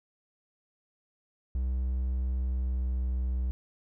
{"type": "tone with pitch glide", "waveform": "triangle", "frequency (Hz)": [63.6, 62.91], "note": ["C2", "B1"], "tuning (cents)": [-48, 33], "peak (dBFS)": -25, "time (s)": [1.55, 3.51], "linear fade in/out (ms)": 0, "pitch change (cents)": -19, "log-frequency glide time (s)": [2.43, 3.03], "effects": []}